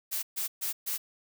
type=noise bursts; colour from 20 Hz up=blue; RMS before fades=-32 dBFS; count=4; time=0.11-0.98 s; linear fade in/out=20 ms; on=120 ms; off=130 ms; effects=none